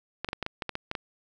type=clicks; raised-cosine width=0.3 ms; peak=-15 dBFS; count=10; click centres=0.246 / 0.288 / 0.331 / 0.427 / 0.464 / 0.622 / 0.693 / 0.754 / 0.914 / 0.952 s; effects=none